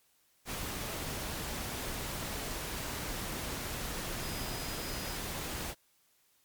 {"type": "tone in noise", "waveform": "sine", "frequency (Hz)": 4978, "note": "D#8", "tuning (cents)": 0, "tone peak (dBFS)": -47, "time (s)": [4.2, 5.19], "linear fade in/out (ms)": 50, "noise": "pink", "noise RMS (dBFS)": -38, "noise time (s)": [0.45, 5.75], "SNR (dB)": -12, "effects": ["white hiss -70 dBFS RMS until 6.44 s", "MP3 96 kbps"]}